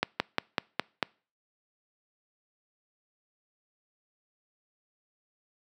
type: slowing click train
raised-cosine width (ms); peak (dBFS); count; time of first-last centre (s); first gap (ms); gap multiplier
0.3; -8; 6; 0.03-1.027; 170; 1.08
effects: noise-tail reverb RT60 0.4 s tail -26 dB re dry + high-pass 150 Hz 12 dB/octave